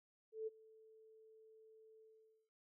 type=tone with ADSR envelope; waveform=sine; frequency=440 Hz; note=A4; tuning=in tune; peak=-39 dBFS; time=0.32-2.5 s; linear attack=150 ms; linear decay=23 ms; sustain=-23 dB; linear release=490 ms; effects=none